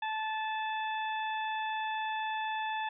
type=harmonic tone; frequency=872 Hz; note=A5; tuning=16 cents flat; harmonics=1 / 2 / 3 / 4; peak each=-33 / -39 / -43 / -45 dBFS; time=0.02-2.89 s; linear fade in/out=5 ms; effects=none